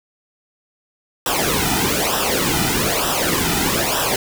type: noise with flanger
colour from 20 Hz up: pink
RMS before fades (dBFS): -19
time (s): 1.26-4.16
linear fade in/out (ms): 2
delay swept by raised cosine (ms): 0.45 to 1.85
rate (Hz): 1.1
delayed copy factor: -0.8
effects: none